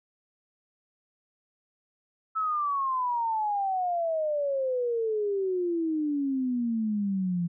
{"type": "exponential sweep", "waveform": "sine", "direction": "down", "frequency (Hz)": [1314, 169.4], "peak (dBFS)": -25, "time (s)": [2.35, 7.48], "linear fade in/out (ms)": 20, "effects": []}